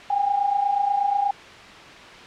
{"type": "tone pair together", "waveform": "sine", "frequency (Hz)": [784, 812.3], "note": ["G5", "G#5"], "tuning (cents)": [0, -39], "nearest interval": "minor second", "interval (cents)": 61, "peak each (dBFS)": [-25, -20], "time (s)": [0.1, 1.31], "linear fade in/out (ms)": 5, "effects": ["white hiss -41 dBFS RMS until 2.26 s", "low-pass 3000 Hz 12 dB/octave"]}